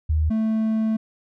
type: tone pair in turn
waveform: sine / triangle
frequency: 77.78 / 220.2 Hz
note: D#2 / A3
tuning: 0 / +2 cents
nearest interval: octave + tritone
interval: 1802 cents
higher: second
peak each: -17 dBFS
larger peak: neither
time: 0.09-0.3 / 0.3-0.97 s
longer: second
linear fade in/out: 10 ms
effects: none